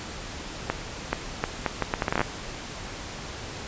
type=accelerating click train; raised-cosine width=0.5 ms; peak=-8 dBFS; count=14; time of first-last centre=0.7-2.214 s; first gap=430 ms; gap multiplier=0.72; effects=pink hiss -37 dBFS RMS until 3.67 s + resampled to 16000 Hz